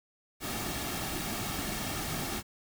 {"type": "noise with comb filter", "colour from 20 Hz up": "pink", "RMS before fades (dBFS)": -35, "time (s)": [0.4, 2.43], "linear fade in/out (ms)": 50, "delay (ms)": 2, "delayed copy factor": -0.5, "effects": []}